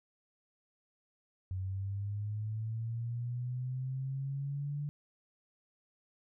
sine linear sweep, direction up, 92.5 to 146.83 Hz, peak -34 dBFS, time 1.51-4.89 s, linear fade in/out 0 ms, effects none

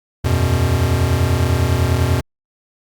square chord, E suspended second, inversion none, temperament equal, 82.41 / 92.5 / 123.47 Hz, E2 / F#2 / B2, 0 / 0 / 0 cents, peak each -19 dBFS, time 0.24-2.21 s, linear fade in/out 10 ms, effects Opus 48 kbps

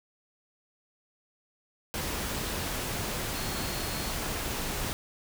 sine tone in noise, 4301 Hz, C8, 47 cents sharp, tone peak -43 dBFS, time 3.35-4.11 s, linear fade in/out 0 ms, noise pink, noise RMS -33 dBFS, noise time 1.94-4.93 s, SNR -13 dB, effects none

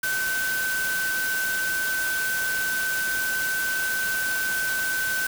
sine tone in noise, 1529 Hz, G6, 44 cents flat, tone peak -24 dBFS, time 0.03-5.27 s, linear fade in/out 5 ms, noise white, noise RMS -31 dBFS, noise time 0.03-5.27 s, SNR +4 dB, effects none

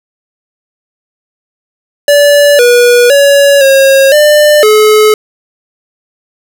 square tone with pitch steps, 578 / 484.2 / 564 / 542 / 597 / 428.2 Hz, D5 / B4 / C#5 / C#5 / D5 / A4, -28 / -34 / +30 / -39 / +28 / -47 cents, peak -3 dBFS, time 2.08-5.14 s, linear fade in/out 2 ms, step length 510 ms, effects none

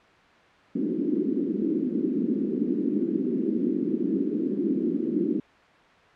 white band-pass noise, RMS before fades -26 dBFS, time 0.75-5.4 s, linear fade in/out 5 ms, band 200 to 360 Hz, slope 48 dB/octave, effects white hiss -54 dBFS RMS until 6.15 s + low-pass 2000 Hz 12 dB/octave

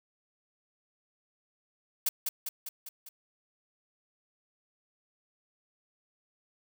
blue noise with echo, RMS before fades -27 dBFS, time 2.06-2.09 s, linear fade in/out 5 ms, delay 200 ms, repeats 5, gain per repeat -4 dB, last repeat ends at 3.09 s, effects none

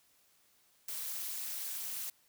blue noise with amplitude modulation, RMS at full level -36 dBFS, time 0.88-2.1 s, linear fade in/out 5 ms, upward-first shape sine, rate 222 Hz, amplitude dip 85%, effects white hiss -69 dBFS RMS until 2.28 s

